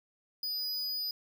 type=tone; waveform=square; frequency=4951 Hz; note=D#8; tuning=9 cents flat; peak=-33 dBFS; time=0.43-1.11 s; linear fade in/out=2 ms; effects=none